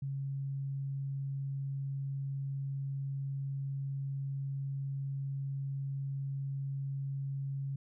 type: tone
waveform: sine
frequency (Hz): 137.4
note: C#3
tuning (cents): -15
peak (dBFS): -34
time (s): 0.02-7.76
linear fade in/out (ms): 5
effects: none